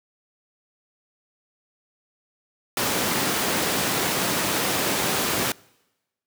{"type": "high-pass noise", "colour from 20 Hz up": "pink", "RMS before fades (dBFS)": -24, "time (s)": [2.77, 5.52], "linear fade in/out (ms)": 2, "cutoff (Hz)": 190, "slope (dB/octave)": 12, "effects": ["noise-tail reverb RT60 1.0 s tail -25 dB re dry"]}